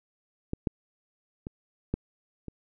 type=clicks; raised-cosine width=3 ms; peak=-17 / -13 / -23 / -14 / -25 dBFS; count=5; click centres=0.534 / 0.672 / 1.469 / 1.94 / 2.483 s; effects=none